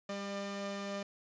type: tone pair together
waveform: sawtooth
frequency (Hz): 199.17 / 601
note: G3 / D5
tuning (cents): +28 / +40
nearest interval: octave + perfect fifth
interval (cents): 1912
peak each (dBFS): -36 / -37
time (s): 0.09-1.03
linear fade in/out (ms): 5
effects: resampled to 16000 Hz